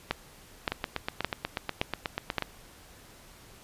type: two click trains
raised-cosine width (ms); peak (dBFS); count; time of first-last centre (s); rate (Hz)
0.3; -13 / -10; 15 / 5; 0.72-2.423 / 0.11-2.383; 8.22 / 1.76
effects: pink hiss -53 dBFS RMS until 3.63 s + resampled to 32000 Hz